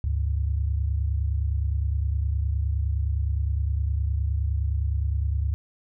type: tone pair together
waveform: sine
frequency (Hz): 71.5 / 101.2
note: D2 / G#2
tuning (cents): -46 / -44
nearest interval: tritone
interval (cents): 602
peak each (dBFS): -23 / -28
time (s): 0.04-5.54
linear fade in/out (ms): 0
effects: none